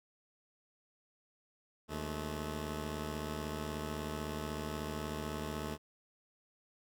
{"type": "tone pair together", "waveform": "10% pulse", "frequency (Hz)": [76.23, 215.4], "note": ["D#2", "A3"], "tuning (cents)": [-35, -37], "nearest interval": "octave + tritone", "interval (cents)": 1798, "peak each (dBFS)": [-31, -34], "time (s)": [1.88, 5.78], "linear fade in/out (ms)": 50, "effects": []}